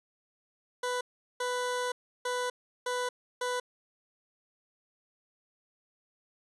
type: tone bursts at uneven times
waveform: 20% pulse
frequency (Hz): 495.8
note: B4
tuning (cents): +7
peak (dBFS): -25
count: 5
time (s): 0.83-1.01 / 1.4-1.92 / 2.25-2.5 / 2.86-3.09 / 3.41-3.6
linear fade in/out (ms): 5
effects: resampled to 24000 Hz